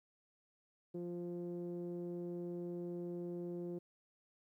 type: tone with low-pass filter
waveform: sawtooth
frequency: 174.61 Hz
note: F3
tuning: in tune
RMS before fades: -43 dBFS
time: 0.94-3.79 s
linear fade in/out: 10 ms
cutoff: 410 Hz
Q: 5.3
effects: 13-bit